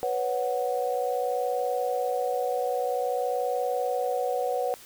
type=chord; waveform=sine; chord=B suspended second; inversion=none; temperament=equal; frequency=493.9 / 554.4 / 740 Hz; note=B4 / C#5 / F#5; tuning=0 / 0 / 0 cents; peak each=-28 / -31 / -29 dBFS; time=0.03-4.74 s; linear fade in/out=0 ms; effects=white hiss -49 dBFS RMS until 4.85 s